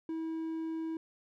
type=tone; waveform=triangle; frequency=323.3 Hz; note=E4; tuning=34 cents flat; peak=-32 dBFS; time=0.09-0.97 s; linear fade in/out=2 ms; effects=none